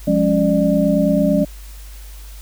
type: tone cluster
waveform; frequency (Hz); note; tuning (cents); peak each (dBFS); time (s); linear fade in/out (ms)
sine; 177.9 / 206.8 / 278 / 597; F3 / G#3 / C#4 / D5; +32 / -7 / +5 / +28; -18; 0.07-1.45; 10
effects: added 50 Hz sine -33 dBFS peak until 2.41 s + white hiss -44 dBFS RMS until 2.41 s